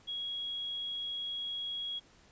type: tone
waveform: sine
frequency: 3315 Hz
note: G#7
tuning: 4 cents flat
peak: -35 dBFS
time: 0.07-2 s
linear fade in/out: 20 ms
effects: pink hiss -62 dBFS RMS until 2.31 s + resampled to 16000 Hz